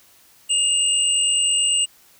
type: tone pair together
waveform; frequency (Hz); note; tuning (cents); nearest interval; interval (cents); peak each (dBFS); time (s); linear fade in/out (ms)
sine; 2832 / 8057; F7 / B8; +23 / +34; octave + tritone; 1811; -19 / -19; 0.49-1.86; 20
effects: white hiss -53 dBFS RMS until 2.19 s